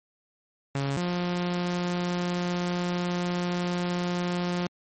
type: tone pair in turn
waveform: sawtooth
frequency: 138.59 / 176.87 Hz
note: C#3 / F3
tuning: 0 / +22 cents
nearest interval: major third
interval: 422 cents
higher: second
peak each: -22 dBFS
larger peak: neither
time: 0.75-0.97 / 0.97-4.67 s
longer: second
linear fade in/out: 2 ms
effects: MP3 32 kbps